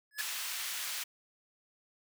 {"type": "tone with exponential growth", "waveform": "square", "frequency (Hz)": 1702, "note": "G#6", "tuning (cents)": 42, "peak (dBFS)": -31, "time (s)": [0.11, 0.21], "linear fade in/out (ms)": 1, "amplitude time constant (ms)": 20}
{"type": "high-pass noise", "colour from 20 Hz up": "pink", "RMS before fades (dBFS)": -38, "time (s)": [0.18, 1.04], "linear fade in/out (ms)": 10, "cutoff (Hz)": 1900, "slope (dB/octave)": 12}
{"effects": []}